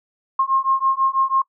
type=beating tone pair; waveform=sine; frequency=1067 / 1073.1 Hz; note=C6 / C6; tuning=+34 / +43 cents; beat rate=6.1 Hz; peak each=-19 dBFS; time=0.39-1.42 s; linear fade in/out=5 ms; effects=noise-tail reverb RT60 0.1 s tail -23 dB re dry